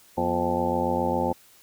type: harmonic tone with a mistuned harmonic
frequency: 87.31 Hz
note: F2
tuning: in tune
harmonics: 1 / 2 / 3 / 4 / 5 / 6 / 7 / 8 / 9 / 10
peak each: -35 / -33 / -30 / -31 / -36 / -28 / -36 / -40 / -30 / -29 dBFS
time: 0.17-1.33 s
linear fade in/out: 10 ms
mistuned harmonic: 3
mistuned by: -120 cents
effects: white hiss -55 dBFS RMS until 1.62 s